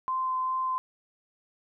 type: tone with vibrato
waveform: sine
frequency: 1035 Hz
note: C6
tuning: 19 cents flat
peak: -26 dBFS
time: 0.08-0.78 s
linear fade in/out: 0 ms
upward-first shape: sine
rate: 2.5 Hz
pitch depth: 8 cents each way
effects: none